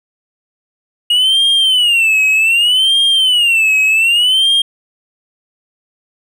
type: tone with vibrato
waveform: triangle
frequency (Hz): 2866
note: F7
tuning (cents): +44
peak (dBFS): -7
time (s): 1.1-4.62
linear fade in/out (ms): 5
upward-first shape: sine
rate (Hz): 0.65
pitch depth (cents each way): 200
effects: none